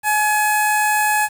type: tone with notch filter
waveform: 15% pulse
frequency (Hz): 847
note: G#5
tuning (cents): +34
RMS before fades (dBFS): -17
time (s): 0.03-1.29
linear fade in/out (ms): 50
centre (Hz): 3600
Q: 0.89
effects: 7-bit